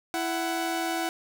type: tone pair together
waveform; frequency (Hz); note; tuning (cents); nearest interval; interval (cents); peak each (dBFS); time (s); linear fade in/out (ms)
sawtooth; 331.9 / 745; E4 / F#5; +12 / +12; octave + major second; 1400; -26; 0.14-1.09; 0
effects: none